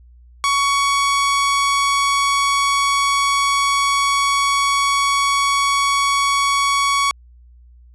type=tone; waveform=sawtooth; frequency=1120 Hz; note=C#6; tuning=18 cents sharp; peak=-11 dBFS; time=0.44-7.11 s; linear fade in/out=0 ms; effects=added 60 Hz sine -43 dBFS peak until 7.94 s + resampled to 24000 Hz